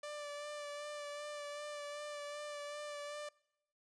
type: tone with vibrato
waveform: sawtooth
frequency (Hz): 587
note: D5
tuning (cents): -1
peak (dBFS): -39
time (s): 0.03-3.29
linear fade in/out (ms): 5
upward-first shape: sine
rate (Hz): 2.6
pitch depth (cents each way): 21
effects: noise-tail reverb RT60 0.8 s tail -24 dB re dry + resampled to 22050 Hz